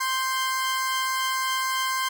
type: tone pair together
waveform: sawtooth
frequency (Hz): 1047 / 1568.7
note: C6 / G6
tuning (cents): +1 / +1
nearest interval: perfect fifth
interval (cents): 700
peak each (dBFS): -21 / -27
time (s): 0-2.09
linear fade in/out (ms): 10
effects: none